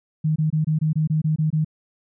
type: tone bursts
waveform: sine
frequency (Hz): 155.56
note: D#3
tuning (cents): 0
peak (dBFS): -17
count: 10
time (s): 0.24-1.647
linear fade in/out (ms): 10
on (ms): 120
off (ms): 23
effects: none